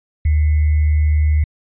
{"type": "tone with sample-and-hold", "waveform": "sine", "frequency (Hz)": 76, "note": "D#2", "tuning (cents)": -40, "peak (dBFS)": -11, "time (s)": [0.25, 1.44], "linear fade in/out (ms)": 5, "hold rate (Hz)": 2100, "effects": ["resampled to 8000 Hz"]}